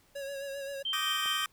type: tone with vibrato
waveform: square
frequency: 554.4 Hz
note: C#5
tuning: in tune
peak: -37 dBFS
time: 0.15-0.83 s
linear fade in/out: 10 ms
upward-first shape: sine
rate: 7.6 Hz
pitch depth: 34 cents each way
type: tone with tremolo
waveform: sine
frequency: 3136 Hz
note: G7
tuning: in tune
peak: -29 dBFS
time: 0.85-1.45 s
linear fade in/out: 5 ms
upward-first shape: triangle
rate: 5 Hz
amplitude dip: 45%
type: chord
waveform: sawtooth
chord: Eb major seventh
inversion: third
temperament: just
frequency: 1166.7 / 1244.5 / 1555.6 / 1866.8 Hz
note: D6 / Eb6 / G6 / Bb6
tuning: -12 / 0 / -14 / +2 cents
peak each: -33 / -32 / -34 / -35 dBFS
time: 0.93-1.46 s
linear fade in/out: 2 ms
type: click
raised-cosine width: 0.5 ms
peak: -30 dBFS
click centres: 1.259 s
effects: pink hiss -65 dBFS RMS until 1.52 s